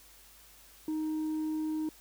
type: tone with tanh clipping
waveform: sine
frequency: 311.4 Hz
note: D#4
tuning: 2 cents sharp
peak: -31 dBFS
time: 0.88-1.89 s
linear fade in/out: 2 ms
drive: 2 dB
effects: added 50 Hz sine -63 dBFS peak until 2 s + white hiss -57 dBFS RMS until 2 s